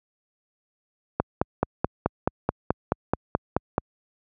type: click train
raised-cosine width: 1 ms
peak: -6 dBFS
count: 13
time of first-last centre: 1.2-3.781 s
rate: 4.65 Hz
effects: high-pass 60 Hz 12 dB/octave